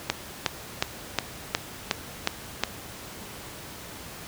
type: click train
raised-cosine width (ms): 0.2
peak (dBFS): -4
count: 8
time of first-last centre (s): 0.1-2.636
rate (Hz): 2.76
effects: pink hiss -41 dBFS RMS until 4.27 s + high-pass 60 Hz 12 dB/octave